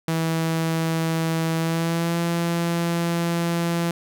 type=tone with pitch glide; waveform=sawtooth; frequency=163 to 169.73 Hz; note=E3 to F3; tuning=-19 to -49 cents; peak=-17 dBFS; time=0.08-3.91 s; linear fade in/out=2 ms; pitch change=+70 cents; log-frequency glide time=1.57-2.18 s; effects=none